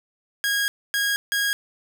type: tone bursts at uneven times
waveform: sawtooth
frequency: 1639 Hz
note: G#6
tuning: 23 cents flat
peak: -17 dBFS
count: 3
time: 0.44-0.68 / 0.94-1.16 / 1.32-1.53 s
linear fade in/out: 0 ms
effects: none